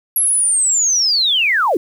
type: linear sweep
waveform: sine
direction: down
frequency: 11390 to 290.1 Hz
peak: -12 dBFS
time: 0.16-1.77 s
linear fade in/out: 2 ms
effects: 7-bit